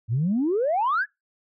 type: exponential sweep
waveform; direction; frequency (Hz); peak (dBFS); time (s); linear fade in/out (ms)
sine; up; 105 to 1756; -19; 0.08-1.06; 50
effects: noise-tail reverb RT60 0.2 s tail -25 dB re dry + tanh soft clip ceiling -16 dBFS